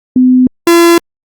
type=tone pair in turn; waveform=sine / 45% pulse; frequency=253.9 / 340.1 Hz; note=B3 / F4; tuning=+48 / -46 cents; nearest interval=perfect fourth; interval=506 cents; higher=second; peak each=-3 dBFS; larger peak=neither; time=0.16-0.47 / 0.67-0.98 s; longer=neither; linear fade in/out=2 ms; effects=Opus 32 kbps